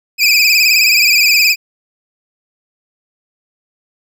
25% pulse tone with vibrato, 2451 Hz, D#7, 27 cents flat, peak -4 dBFS, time 0.18-1.56 s, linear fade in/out 50 ms, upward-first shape sine, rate 19 Hz, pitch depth 85 cents each way, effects none

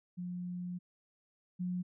sine tone pair in turn, 178.3 / 179.96 Hz, F3 / F#3, +36 / -48 cents, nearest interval unison, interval 16 cents, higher second, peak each -37 / -33 dBFS, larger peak second, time 0.17-0.79 / 1.59-1.83 s, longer first, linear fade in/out 20 ms, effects none

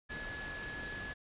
sine tone in noise, 1700 Hz, G#6, 40 cents sharp, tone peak -42 dBFS, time 0.09-1.14 s, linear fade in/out 20 ms, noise pink, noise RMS -45 dBFS, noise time 0.09-1.14 s, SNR 0 dB, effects resampled to 8000 Hz

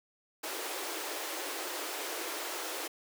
pink high-pass noise, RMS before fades -38 dBFS, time 0.43-2.88 s, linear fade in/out 10 ms, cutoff 300 Hz, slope 96 dB/octave, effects none

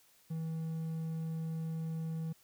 triangle tone, 161.5 Hz, E3, 35 cents flat, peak -33 dBFS, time 0.3-2.33 s, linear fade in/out 10 ms, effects white hiss -66 dBFS RMS until 2.43 s

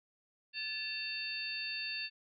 harmonic tone with a mistuned harmonic, 900 Hz, A5, 39 cents sharp, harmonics 2 / 3 / 4 / 5, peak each -46 / -39 / -48 / -41 dBFS, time 0.53-2.1 s, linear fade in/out 50 ms, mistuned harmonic 2, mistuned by -66 cents, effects none

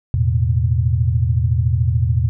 sine chord, E suspended fourth, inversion none, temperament just, 82.41 / 109.88 / 123.61 Hz, E2 / A2 / B2, 0 / -2 / +2 cents, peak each -18 dBFS, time 0.14-2.29 s, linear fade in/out 0 ms, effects none

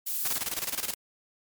violet noise, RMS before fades -30 dBFS, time 0.06-0.37 s, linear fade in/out 10 ms
white noise with tremolo, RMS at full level -30 dBFS, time 0.25-0.94 s, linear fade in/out 2 ms, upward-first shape square, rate 19 Hz, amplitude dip 75%
effects MP3 96 kbps

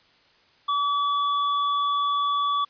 square tone, 1145 Hz, D6, 44 cents flat, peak -22 dBFS, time 0.68-2.65 s, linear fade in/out 10 ms, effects white hiss -59 dBFS RMS until 2.69 s + resampled to 11025 Hz

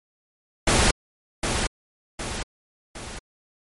pink noise with echo, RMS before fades -18 dBFS, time 0.67-0.91 s, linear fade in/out 5 ms, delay 760 ms, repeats 3, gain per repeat -6 dB, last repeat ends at 3.19 s, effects MP3 48 kbps

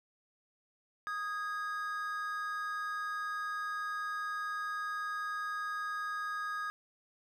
triangle tone pair together, 1244.5 / 1644.9 Hz, D#6 / G#6, 0 / -17 cents, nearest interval perfect fourth, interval 483 cents, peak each -35 / -37 dBFS, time 1.07-6.7 s, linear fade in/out 0 ms, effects none

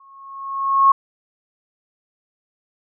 sine tone with exponential growth, 1092 Hz, C#6, 26 cents flat, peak -7 dBFS, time 0-0.92 s, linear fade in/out 5 ms, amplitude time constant 200 ms, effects none

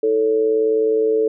sine tone with amplitude modulation, 440 Hz, A4, in tune, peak -11 dBFS, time 0.03-1.28 s, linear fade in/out 5 ms, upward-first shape sine, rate 119 Hz, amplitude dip 65%, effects none

